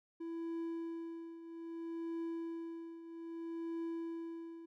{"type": "tone with tremolo", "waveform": "triangle", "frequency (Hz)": 332.2, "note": "E4", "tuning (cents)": 13, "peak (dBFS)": -35, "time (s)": [0.2, 4.66], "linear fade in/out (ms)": 10, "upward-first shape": "triangle", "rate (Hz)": 0.62, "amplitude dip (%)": 75, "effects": []}